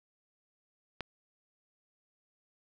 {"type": "click", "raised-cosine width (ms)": 0.3, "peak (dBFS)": -20, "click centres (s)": 1.007, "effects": []}